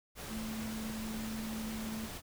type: tone in noise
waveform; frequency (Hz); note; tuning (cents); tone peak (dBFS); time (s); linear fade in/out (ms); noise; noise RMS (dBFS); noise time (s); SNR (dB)
sine; 220; A3; 0; -38; 0.28-2.09; 50; pink; -44; 0.15-2.22; +3
effects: none